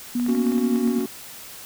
sine tone with pitch glide, 243.1 to 238.9 Hz, B3 to A#3, -27 to +43 cents, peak -20 dBFS, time 0.15-0.99 s, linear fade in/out 5 ms, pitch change -30 cents, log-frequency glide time 0.69-0.76 s
clicks, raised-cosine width 0.5 ms, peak -23 dBFS, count 10, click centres 0.198 / 0.264 / 0.295 / 0.35 / 0.468 / 0.52 / 0.581 / 0.759 / 0.876 / 1.008 s
triangle chord, F# major, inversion first, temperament just, 231.2 / 277.5 / 370 Hz, A#3 / C#4 / F#4, -14 / +2 / 0 cents, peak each -25 dBFS, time 0.28-1.06 s, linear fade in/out 5 ms
effects white hiss -40 dBFS RMS until 1.65 s

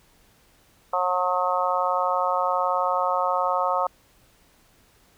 harmonic tone, 181.2 Hz, F#3, 36 cents flat, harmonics 3 / 4 / 5 / 6 / 7, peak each -27 / -27 / -27 / -27 / -27 dBFS, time 0.93-3.87 s, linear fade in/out 5 ms, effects pink hiss -59 dBFS RMS until 5.17 s

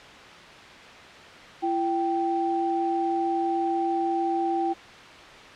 sine tone pair together, 337.9 / 780 Hz, E4 / G5, +43 / -9 cents, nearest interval octave + major second, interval 1448 cents, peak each -26 / -25 dBFS, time 1.62-4.74 s, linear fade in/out 20 ms, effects white hiss -44 dBFS RMS until 5.55 s + low-pass 3000 Hz 12 dB/octave

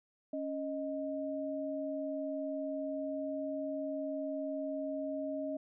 sine tone pair together, 277.2 / 622.3 Hz, C#4 / D#5, 0 / 0 cents, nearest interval octave + major second, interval 1400 cents, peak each -38 / -37 dBFS, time 0.33-5.57 s, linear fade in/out 5 ms, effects none

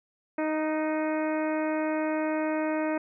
harmonic tone with a mistuned harmonic, 311.1 Hz, D#4, in tune, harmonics 1 / 2 / 3 / 4 / 5 / 6 / 7 / 8, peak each -28 / -30 / -36 / -41 / -40 / -42 / -43 / -45 dBFS, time 0.38-2.98 s, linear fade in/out 5 ms, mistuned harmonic 5, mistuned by -20 cents, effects none

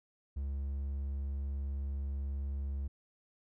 triangle tone, 69.3 Hz, C#2, in tune, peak -32 dBFS, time 0.36-2.88 s, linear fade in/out 10 ms, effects none

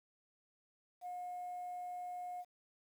sine tone, 718 Hz, F5, 48 cents sharp, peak -40 dBFS, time 1.01-2.45 s, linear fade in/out 50 ms, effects tanh soft clip ceiling -38 dBFS + 11-bit

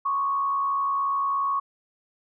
sine tone with frequency modulation, 1108.7 Hz, C#6, in tune, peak -22 dBFS, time 0.05-1.6 s, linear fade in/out 10 ms, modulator 71.4 Hz, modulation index 0.48, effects none

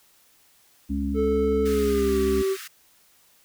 harmonic tone, 69.7 Hz, C#2, 10 cents sharp, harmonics 1 / 3 / 4, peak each -28 / -28 / -28 dBFS, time 0.89-2.43 s, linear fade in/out 20 ms
triangle tone with pitch glide, 437.6 to 385.4 Hz, A4 to G4, -9 to -29 cents, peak -19 dBFS, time 1.14-2.57 s, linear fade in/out 50 ms, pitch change -220 cents, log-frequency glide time 1.64-2.19 s
pink high-pass noise, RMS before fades -39 dBFS, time 1.65-2.68 s, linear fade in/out 10 ms, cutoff 1200 Hz, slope 96 dB/octave
effects white hiss -59 dBFS RMS until 3.44 s

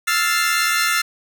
sawtooth chord, F major seventh, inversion third, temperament equal, 1318.5 / 1396.9 / 1760 / 2093 Hz, E6 / F6 / A6 / C7, 0 / 0 / 0 / 0 cents, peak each -19 / -18 / -19 / -19 dBFS, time 0.07-1.02 s, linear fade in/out 10 ms, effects none

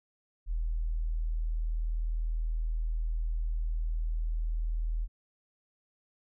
sine tone, 40.18 Hz, E1, 44 cents flat, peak -28 dBFS, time 0.46-5.08 s, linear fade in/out 50 ms, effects none

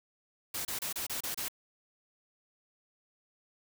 white noise bursts, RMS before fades -36 dBFS, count 7, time 0.54-1.484 s, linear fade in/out 5 ms, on 110 ms, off 29 ms, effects none

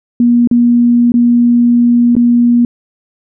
sine tone with dropouts, 239.3 Hz, A#3, 46 cents sharp, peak -5 dBFS, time 0.2-2.65 s, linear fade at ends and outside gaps 2 ms, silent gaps 0.474-0.512 / 1.12-1.14 / 2.153-2.165 s, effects none

